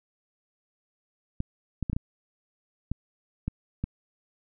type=clicks; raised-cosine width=5 ms; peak=-16 dBFS; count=8; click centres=1.404 / 1.827 / 1.898 / 1.931 / 1.965 / 2.916 / 3.48 / 3.84 s; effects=none